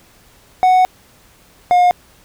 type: tone pair in turn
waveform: triangle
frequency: 740 / 715.6 Hz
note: F#5 / F5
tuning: 0 / +42 cents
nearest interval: minor second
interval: 58 cents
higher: first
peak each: -6 dBFS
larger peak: neither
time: 0.63-0.85 / 1.71-1.91 s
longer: first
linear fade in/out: 0 ms
effects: pink hiss -49 dBFS RMS until 2.24 s